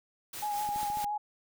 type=noise with tremolo; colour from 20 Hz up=white; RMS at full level=-40 dBFS; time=0.33-1.05 s; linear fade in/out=5 ms; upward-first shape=triangle; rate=4.6 Hz; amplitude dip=60%
type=tone with vibrato; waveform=sine; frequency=830.6 Hz; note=G#5; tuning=in tune; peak=-30 dBFS; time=0.42-1.18 s; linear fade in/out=10 ms; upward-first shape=sine; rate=5.9 Hz; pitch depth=24 cents each way
type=click train; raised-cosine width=3 ms; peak=-34 dBFS; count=6; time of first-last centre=0.69-1.042 s; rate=14.2 Hz
effects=none